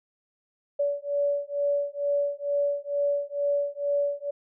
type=beating tone pair; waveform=sine; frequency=571 / 573.2 Hz; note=D5 / D5; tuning=-49 / -42 cents; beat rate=2.2 Hz; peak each=-27 dBFS; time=0.79-4.31 s; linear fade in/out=10 ms; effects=none